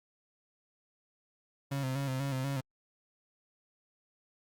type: tone with vibrato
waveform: 35% pulse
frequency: 134.7 Hz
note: C#3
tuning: 49 cents flat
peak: -30 dBFS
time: 1.71-2.61 s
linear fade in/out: 10 ms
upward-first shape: square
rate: 4.1 Hz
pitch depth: 52 cents each way
effects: Opus 48 kbps